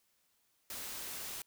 white noise, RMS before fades -43 dBFS, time 0.7-1.42 s, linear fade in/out 2 ms, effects white hiss -75 dBFS RMS until 1.46 s

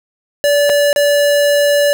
square tone with dropouts, 578 Hz, D5, 28 cents flat, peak -10 dBFS, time 0.44-1.93 s, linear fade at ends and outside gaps 0 ms, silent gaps 0.694-0.698 / 0.929-0.961 s, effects none

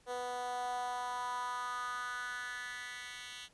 10% pulse tone with high-pass filter sweep, 246.9 Hz, B3, in tune, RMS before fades -40 dBFS, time 0.06-3.49 s, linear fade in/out 50 ms, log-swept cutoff 540 to 2600 Hz, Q 4, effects pink hiss -67 dBFS RMS until 3.53 s + resampled to 24000 Hz

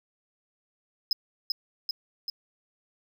triangle tone with echo, 5090 Hz, D#8, 39 cents sharp, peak -20 dBFS, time 1.11-1.13 s, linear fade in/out 2 ms, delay 390 ms, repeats 3, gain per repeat -3 dB, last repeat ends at 2.3 s, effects none

